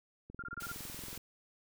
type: click train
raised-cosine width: 3 ms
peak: -36 dBFS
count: 20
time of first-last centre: 0.3-1.176 s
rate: 21.7 Hz
type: tone bursts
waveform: sine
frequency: 1396.9 Hz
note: F6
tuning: in tune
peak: -39 dBFS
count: 6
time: 0.39-0.721 s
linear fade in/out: 5 ms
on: 36 ms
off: 23 ms
type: noise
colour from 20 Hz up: white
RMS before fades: -46 dBFS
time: 0.6-1.18 s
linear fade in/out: 5 ms
effects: none